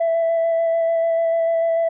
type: tone with vibrato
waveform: sine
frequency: 663 Hz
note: E5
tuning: 10 cents sharp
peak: -14 dBFS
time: 0-1.89 s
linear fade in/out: 10 ms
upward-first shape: square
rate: 6.8 Hz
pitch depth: 10 cents each way
effects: tanh soft clip ceiling -14 dBFS